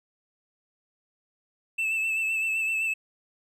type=tone with vibrato; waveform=triangle; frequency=2637 Hz; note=E7; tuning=in tune; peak=-23 dBFS; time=1.78-2.94 s; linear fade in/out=10 ms; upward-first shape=sine; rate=7.8 Hz; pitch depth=31 cents each way; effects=none